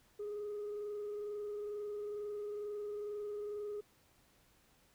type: tone with frequency modulation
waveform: sine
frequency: 415.3 Hz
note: G#4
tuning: in tune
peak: -37 dBFS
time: 0.19-3.81 s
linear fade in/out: 10 ms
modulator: 22.2 Hz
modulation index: 0.27
effects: tanh soft clip ceiling -37 dBFS + pink hiss -69 dBFS RMS until 4.94 s